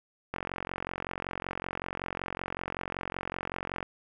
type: click train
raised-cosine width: 0.5 ms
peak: -18 dBFS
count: 159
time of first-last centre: 0.34-3.828 s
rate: 45.3 Hz
effects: none

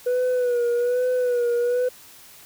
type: tone with vibrato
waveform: sine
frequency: 490 Hz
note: B4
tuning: 14 cents flat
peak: -16 dBFS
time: 0.06-1.89 s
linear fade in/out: 10 ms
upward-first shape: sine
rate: 1.2 Hz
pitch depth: 49 cents each way
effects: tanh soft clip ceiling -18 dBFS + white hiss -47 dBFS RMS until 2.45 s

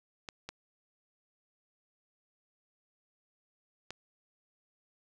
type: clicks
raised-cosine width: 0.2 ms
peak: -23 dBFS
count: 3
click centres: 0.288 / 0.49 / 3.906 s
effects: 10-bit

